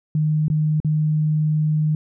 sine tone with dropouts, 153.6 Hz, D#3, 22 cents flat, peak -16 dBFS, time 0.15-1.95 s, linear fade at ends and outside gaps 2 ms, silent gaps 0.482-0.5 / 0.802-0.847 s, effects none

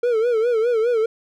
triangle tone with vibrato, 462.4 Hz, A#4, 14 cents flat, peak -14 dBFS, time 0.03-1.06 s, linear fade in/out 5 ms, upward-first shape sine, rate 4.9 Hz, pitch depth 110 cents each way, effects none

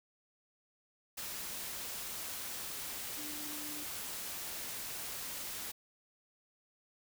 sine tone in noise, 297.9 Hz, D4, 25 cents sharp, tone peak -48 dBFS, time 3.17-3.84 s, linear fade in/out 10 ms, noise white, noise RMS -42 dBFS, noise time 1.17-5.72 s, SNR -9 dB, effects none

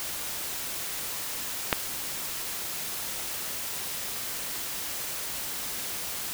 click, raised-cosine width 0.3 ms, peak -4 dBFS, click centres 1.728 s, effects white hiss -34 dBFS RMS until 6.33 s

